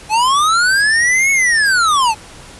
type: linear two-way sweep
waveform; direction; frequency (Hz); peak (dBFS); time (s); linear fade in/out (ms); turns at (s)
square; up then down; 830.6 to 2217 to 830.6; -11; 0.09-2.15; 50; 1.31
effects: pink hiss -37 dBFS RMS until 2.59 s + resampled to 24000 Hz